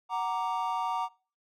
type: chord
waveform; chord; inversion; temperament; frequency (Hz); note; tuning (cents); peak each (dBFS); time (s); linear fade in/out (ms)
triangle; Gb augmented; none; equal with one note detuned; 744.7 / 932.3 / 1174.7; Gb5 / Bb5 / D6; +11 / 0 / 0; -32 / -29 / -33; 0.09-1.09; 50
effects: noise-tail reverb RT60 0.4 s tail -24 dB re dry